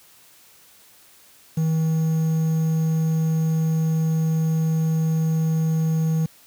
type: tone with quantisation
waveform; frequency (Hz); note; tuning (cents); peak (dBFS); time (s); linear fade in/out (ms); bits
triangle; 160; D#3; +49; -16; 1.57-6.26; 5; 7
effects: white hiss -52 dBFS RMS until 6.46 s + high-pass 60 Hz 12 dB/octave